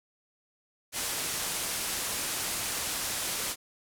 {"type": "low-pass noise", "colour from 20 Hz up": "white", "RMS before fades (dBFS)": -33, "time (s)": [0.92, 3.56], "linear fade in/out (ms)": 50, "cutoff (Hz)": 12000, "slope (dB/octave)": 24, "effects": []}